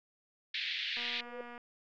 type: band-pass noise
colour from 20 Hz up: white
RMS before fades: -37 dBFS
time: 0.54-1.21 s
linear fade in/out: 5 ms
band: 1800 to 4100 Hz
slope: 48 dB/octave
type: click train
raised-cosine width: 0.5 ms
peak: -34 dBFS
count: 147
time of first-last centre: 0.97-1.578 s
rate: 240 Hz
type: tone with exponential growth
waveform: sine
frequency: 493.9 Hz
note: B4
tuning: in tune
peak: -36 dBFS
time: 1.14-1.41 s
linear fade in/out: 2 ms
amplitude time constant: 57 ms
effects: none